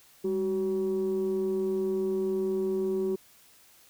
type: tone pair together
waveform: sine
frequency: 199.23 / 377.4 Hz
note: G3 / F#4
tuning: +28 / +34 cents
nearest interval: major seventh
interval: 1106 cents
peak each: -31 / -25 dBFS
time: 0.24-3.16 s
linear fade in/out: 10 ms
effects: tanh soft clip ceiling -22 dBFS + white hiss -58 dBFS RMS until 3.89 s